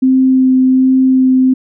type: tone with vibrato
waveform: sine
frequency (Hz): 260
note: C4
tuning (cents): -11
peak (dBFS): -6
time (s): 0.02-1.54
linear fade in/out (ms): 10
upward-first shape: sine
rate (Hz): 1.3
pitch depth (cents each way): 9
effects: none